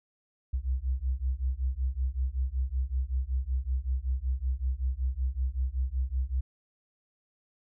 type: beating tone pair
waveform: sine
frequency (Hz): 62 / 67.3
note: B1 / C2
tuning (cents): +7 / +49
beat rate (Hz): 5.3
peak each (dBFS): -30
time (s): 0.53-6.41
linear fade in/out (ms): 10
effects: none